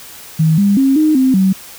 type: tone with pitch steps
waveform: sine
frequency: 159 / 201 / 269.6 / 308.9 / 261.3 / 190.6 Hz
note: D#3 / G3 / C#4 / D#4 / C4 / G3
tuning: +38 / +44 / -48 / -12 / -2 / -48 cents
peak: -8 dBFS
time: 0.39-1.53 s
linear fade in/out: 10 ms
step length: 190 ms
effects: white hiss -35 dBFS RMS until 1.78 s